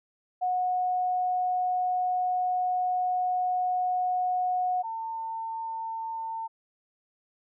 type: tone pair in turn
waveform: sine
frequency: 730 / 901 Hz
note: F#5 / A5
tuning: -24 / +41 cents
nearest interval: major third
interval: 365 cents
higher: second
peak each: -24 / -31 dBFS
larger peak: first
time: 0.41-4.83 / 4.83-6.48 s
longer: first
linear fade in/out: 20 ms
effects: none